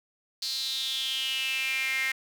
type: tone with high-pass filter sweep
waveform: sawtooth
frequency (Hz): 264.4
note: C4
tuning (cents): +18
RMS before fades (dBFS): -30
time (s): 0.42-2.12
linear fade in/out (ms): 5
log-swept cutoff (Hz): 4400 to 2000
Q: 7.5
effects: none